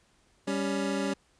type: tone pair together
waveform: 25% pulse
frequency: 197.6 / 279.4 Hz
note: G3 / C#4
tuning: +14 / +14 cents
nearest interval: tritone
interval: 600 cents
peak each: -27 dBFS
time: 0.47-1.14 s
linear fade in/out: 10 ms
effects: pink hiss -66 dBFS RMS until 1.39 s + resampled to 22050 Hz